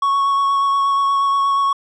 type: tone with vibrato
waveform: triangle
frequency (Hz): 1108.7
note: C#6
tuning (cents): 0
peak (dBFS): -12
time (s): 0.02-1.73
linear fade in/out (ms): 5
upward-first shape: sine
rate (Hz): 8.4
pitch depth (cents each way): 12
effects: resampled to 22050 Hz

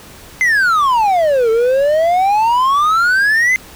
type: exponential two-way sweep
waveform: triangle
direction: down then up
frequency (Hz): 2087 to 440 to 2087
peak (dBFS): -8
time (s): 0.41-3.56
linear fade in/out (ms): 0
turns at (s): 1.5
effects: pink hiss -38 dBFS RMS until 3.75 s

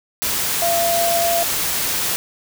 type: tone in noise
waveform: sine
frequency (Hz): 682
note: F5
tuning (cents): -41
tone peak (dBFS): -17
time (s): 0.62-1.43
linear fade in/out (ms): 0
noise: white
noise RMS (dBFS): -21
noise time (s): 0.22-2.16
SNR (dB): +1
effects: none

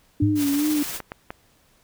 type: tone with vibrato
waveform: sine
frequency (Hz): 293.2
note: D4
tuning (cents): -3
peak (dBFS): -19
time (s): 0.2-0.83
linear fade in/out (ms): 5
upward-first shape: sine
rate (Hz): 2.5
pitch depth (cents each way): 69
type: tone with exponential decay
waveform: sine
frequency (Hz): 103.83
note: G#2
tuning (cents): 0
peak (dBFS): -15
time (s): 0.22-0.58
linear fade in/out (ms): 5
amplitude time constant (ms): 77
type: noise with tremolo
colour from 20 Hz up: white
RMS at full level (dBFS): -30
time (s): 0.35-1.01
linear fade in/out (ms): 50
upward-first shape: sine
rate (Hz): 17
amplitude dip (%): 30
type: clicks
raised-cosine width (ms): 0.5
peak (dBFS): -17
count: 3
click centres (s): 1.003 / 1.119 / 1.305
effects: pink hiss -60 dBFS RMS until 1.83 s

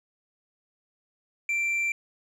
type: tone with tanh clipping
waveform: triangle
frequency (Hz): 2352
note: D7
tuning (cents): +2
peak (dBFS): -25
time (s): 1.49-1.92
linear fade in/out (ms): 2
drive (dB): 8
effects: none

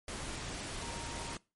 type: tone in noise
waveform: sine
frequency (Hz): 932.3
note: A#5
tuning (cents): 0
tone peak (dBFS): -47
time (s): 0.82-1.34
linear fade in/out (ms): 2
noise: pink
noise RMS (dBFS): -41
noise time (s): 0.08-1.37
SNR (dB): -9
effects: noise-tail reverb RT60 0.3 s tail -23 dB re dry + MP3 48 kbps

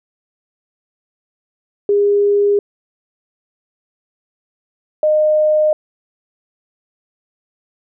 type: tone pair in turn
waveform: sine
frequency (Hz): 407 / 613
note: G#4 / D#5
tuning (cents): -35 / -26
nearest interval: perfect fifth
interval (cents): 709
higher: second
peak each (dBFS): -10 / -10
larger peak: neither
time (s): 1.89-2.59 / 5.03-5.73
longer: neither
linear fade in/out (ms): 2
effects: none

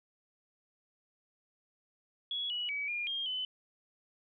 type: tone with pitch steps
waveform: sine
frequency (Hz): 3359 / 2929 / 2279 / 2415 / 3219 / 3025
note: G#7 / F#7 / C#7 / D7 / G7 / F#7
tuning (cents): +19 / -18 / +47 / +48 / +45 / +38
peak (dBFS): -33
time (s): 2.31-3.45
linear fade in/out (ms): 2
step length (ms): 190
effects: none

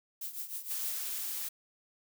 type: noise with tremolo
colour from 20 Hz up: violet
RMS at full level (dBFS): -37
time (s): 0.21-0.97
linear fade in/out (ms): 5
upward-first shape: triangle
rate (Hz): 6.5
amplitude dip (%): 80
type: noise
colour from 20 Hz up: blue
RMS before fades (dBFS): -37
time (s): 0.7-1.49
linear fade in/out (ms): 10
effects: none

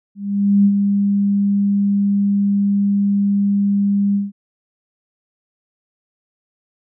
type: tone with ADSR envelope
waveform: sine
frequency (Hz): 200.8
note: G3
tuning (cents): +42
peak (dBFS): -8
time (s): 0.15-4.32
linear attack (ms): 500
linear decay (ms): 65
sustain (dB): -5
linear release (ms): 170
effects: none

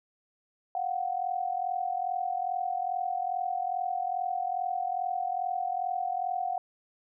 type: tone pair together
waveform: sine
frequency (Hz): 713 / 755.4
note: F5 / F#5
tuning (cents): +36 / +36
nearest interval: minor second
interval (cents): 100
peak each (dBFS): -31 / -31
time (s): 0.75-6.58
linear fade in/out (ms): 2
effects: none

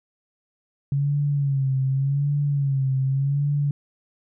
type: tone with vibrato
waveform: sine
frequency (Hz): 138.59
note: C#3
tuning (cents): 0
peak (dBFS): -19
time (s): 0.92-3.71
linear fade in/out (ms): 2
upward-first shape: sine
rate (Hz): 0.86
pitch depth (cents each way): 75
effects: none

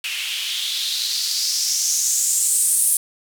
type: noise with band-pass filter sweep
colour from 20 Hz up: blue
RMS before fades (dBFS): -21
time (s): 0.04-2.97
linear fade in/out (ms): 2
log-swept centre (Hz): 2600 to 10000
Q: 4
effects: none

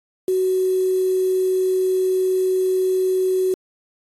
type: tone with quantisation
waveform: sine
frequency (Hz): 373.4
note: F#4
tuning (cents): +16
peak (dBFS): -16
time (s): 0.28-3.54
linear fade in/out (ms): 2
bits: 6
effects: AAC 48 kbps

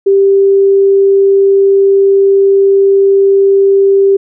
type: tone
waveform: sine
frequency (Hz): 393.1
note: G4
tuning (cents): +5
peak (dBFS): -4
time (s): 0.06-4.17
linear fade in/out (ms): 10
effects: none

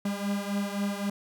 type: beating tone pair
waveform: 45% pulse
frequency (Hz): 200 / 203.8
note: G3 / G#3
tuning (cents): +35 / -32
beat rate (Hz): 3.8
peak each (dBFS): -30 / -33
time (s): 0.05-1.1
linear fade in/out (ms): 5
effects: none

